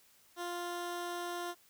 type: tone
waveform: 15% pulse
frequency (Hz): 349.7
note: F4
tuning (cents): +2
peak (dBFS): -31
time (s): 0.36-1.55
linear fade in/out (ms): 50
effects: white hiss -65 dBFS RMS until 1.69 s